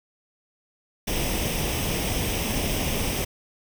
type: noise with comb filter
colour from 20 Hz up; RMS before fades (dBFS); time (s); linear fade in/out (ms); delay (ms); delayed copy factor
pink; -26; 1.07-3.25; 10; 0.35; +0.6
effects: none